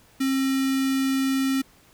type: tone with notch filter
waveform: square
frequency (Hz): 267.8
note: C4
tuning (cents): +40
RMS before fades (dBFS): -23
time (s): 0.2-1.62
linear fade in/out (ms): 10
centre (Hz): 770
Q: 1.2
effects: pink hiss -56 dBFS RMS until 1.93 s